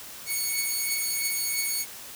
5% pulse beating tone pair, 2217 / 2220 Hz, C#7 / C#7, 0 / +2 cents, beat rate 3 Hz, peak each -22 / -17 dBFS, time 0.26-1.86 s, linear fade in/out 50 ms, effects white hiss -42 dBFS RMS until 2.15 s

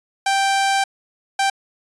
sawtooth tone bursts at uneven times, 784 Hz, G5, in tune, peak -12 dBFS, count 2, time 0.26-0.84 / 1.39-1.5 s, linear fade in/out 5 ms, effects resampled to 22050 Hz

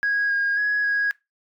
sine tone with pitch steps, 1649 / 1628 / 1672 / 1652 Hz, G#6 / G#6 / G#6 / G#6, -13 / -35 / +11 / -10 cents, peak -18 dBFS, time 0.03-1.11 s, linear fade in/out 0 ms, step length 270 ms, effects noise-tail reverb RT60 0.2 s tail -21 dB re dry + tanh soft clip ceiling -16 dBFS

